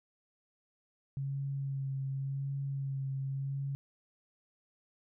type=tone with vibrato; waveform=sine; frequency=136.8 Hz; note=C#3; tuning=23 cents flat; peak=-33 dBFS; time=1.17-3.75 s; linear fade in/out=0 ms; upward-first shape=sine; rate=0.89 Hz; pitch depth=21 cents each way; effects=none